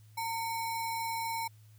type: tone with sample-and-hold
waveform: sine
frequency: 912 Hz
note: A#5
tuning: 38 cents flat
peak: -32 dBFS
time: 0.17-1.48 s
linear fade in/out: 10 ms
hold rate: 3150 Hz
effects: added 107 Hz sine -54 dBFS peak until 1.78 s + white hiss -68 dBFS RMS until 1.78 s